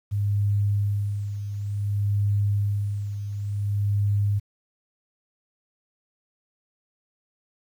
sine tone with tremolo, 101.9 Hz, G#2, 32 cents flat, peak -19 dBFS, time 0.11-4.4 s, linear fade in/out 20 ms, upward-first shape sine, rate 0.56 Hz, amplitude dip 65%, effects 9-bit

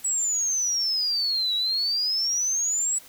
sine exponential two-way sweep, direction down then up, 7902 to 3854 to 7902 Hz, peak -22 dBFS, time 0.04-2.99 s, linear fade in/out 10 ms, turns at 1.55 s, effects white hiss -49 dBFS RMS until 3.08 s

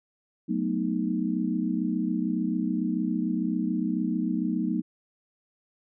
sine chord, B dominant seventh, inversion second, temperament equal, 185 / 220 / 246.9 / 311.1 Hz, F#3 / A3 / B3 / D#4, 0 / 0 / 0 / 0 cents, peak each -30 dBFS, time 0.48-4.82 s, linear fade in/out 20 ms, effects none

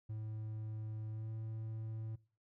triangle tone with pitch glide, 108.8 to 110.64 Hz, A2 to A2, -19 to +10 cents, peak -38 dBFS, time 0.09-2.16 s, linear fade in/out 10 ms, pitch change +29 cents, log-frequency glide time 1.11-1.3 s, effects noise-tail reverb RT60 0.4 s tail -21 dB re dry

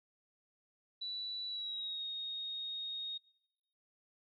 sine tone with pitch glide, 3951 to 3729 Hz, B7 to A#7, 0 to 0 cents, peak -38 dBFS, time 1.01-3.18 s, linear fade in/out 10 ms, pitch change -100 cents, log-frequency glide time 1.47-2.04 s, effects noise-tail reverb RT60 1.0 s tail -24 dB re dry

